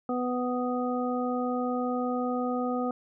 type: harmonic tone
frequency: 248.6 Hz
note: B3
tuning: 12 cents sharp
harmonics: 1 / 2 / 3 / 5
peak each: -29 / -32 / -34 / -36 dBFS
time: 0.09-2.91 s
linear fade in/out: 2 ms
effects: none